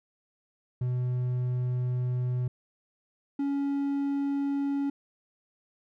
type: tone pair in turn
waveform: triangle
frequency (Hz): 124.8 / 280.2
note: B2 / C#4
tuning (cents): +19 / +19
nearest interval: octave + major second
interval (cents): 1400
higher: second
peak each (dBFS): -24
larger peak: neither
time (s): 0.81-2.48 / 3.39-4.9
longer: first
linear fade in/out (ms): 5
effects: none